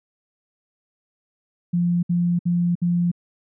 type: tone bursts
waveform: sine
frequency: 174.1 Hz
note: F3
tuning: 5 cents flat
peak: -17 dBFS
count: 4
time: 1.73-3.116 s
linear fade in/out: 10 ms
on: 300 ms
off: 62 ms
effects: none